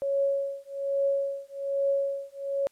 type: tone with tremolo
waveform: sine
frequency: 554.4 Hz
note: C#5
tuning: in tune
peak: -21 dBFS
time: 0.02-2.67 s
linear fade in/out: 0 ms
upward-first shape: triangle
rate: 1.2 Hz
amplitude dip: 100%
effects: white hiss -66 dBFS RMS until 2.71 s + low-pass 12000 Hz 12 dB/octave